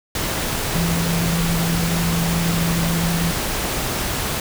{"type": "tone in noise", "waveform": "sine", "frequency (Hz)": 168.2, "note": "E3", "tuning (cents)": 35, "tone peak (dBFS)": -19, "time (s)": [0.75, 3.31], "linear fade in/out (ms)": 2, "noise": "pink", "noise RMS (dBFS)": -23, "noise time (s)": [0.15, 4.4], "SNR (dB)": 1, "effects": []}